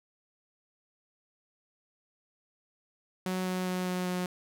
sawtooth tone with pitch steps, 185 / 183.93 / 182.88 / 181.82 / 180.77 Hz, F#3 / F#3 / F#3 / F#3 / F#3, 0 / -10 / -20 / -30 / -40 cents, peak -26 dBFS, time 3.26-4.26 s, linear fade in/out 2 ms, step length 200 ms, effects none

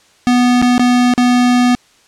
square tone with dropouts, 246.3 Hz, B3, 5 cents flat, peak -9 dBFS, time 0.27-1.75 s, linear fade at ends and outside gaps 0 ms, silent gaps 0.617-0.625 / 0.78-0.795 / 1.138-1.178 s, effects white hiss -50 dBFS RMS until 2.07 s + low-pass 7000 Hz 12 dB/octave

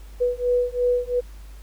sine beating tone pair, 490 / 492.9 Hz, B4 / B4, -14 / -3 cents, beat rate 2.9 Hz, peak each -22 dBFS, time 0.2-1.21 s, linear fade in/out 20 ms, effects added 50 Hz sine -38 dBFS peak until 1.62 s + pink hiss -53 dBFS RMS until 1.62 s

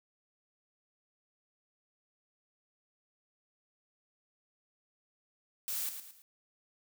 blue noise with echo, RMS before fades -36 dBFS, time 5.68-5.89 s, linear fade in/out 0 ms, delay 110 ms, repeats 3, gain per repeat -8 dB, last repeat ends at 6.22 s, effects none

